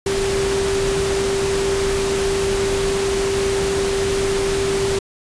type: tone in noise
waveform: sine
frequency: 392 Hz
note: G4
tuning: in tune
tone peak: -18 dBFS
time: 0.06-4.99 s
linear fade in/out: 5 ms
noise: pink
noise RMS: -24 dBFS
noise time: 0.06-4.99 s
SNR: +3 dB
effects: resampled to 22050 Hz